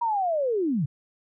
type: linear sweep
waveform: sine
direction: down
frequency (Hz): 963 to 123.47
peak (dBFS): -22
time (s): 0.01-0.86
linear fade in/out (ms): 10
effects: none